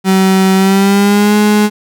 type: tone with pitch glide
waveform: 35% pulse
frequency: 190.1 to 209.7 Hz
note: F#3 to G#3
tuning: +47 to +17 cents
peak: -5 dBFS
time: 0.04-1.7 s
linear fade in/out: 50 ms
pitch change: +170 cents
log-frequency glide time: 0.55-1.36 s
effects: none